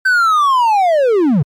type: linear sweep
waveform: triangle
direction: down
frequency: 1552 to 124 Hz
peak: -7 dBFS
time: 0.05-1.43 s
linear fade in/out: 10 ms
effects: MP3 96 kbps